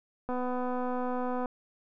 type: click train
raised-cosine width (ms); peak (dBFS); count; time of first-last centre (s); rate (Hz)
1; -21; 293; 0.29-1.458; 250
effects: none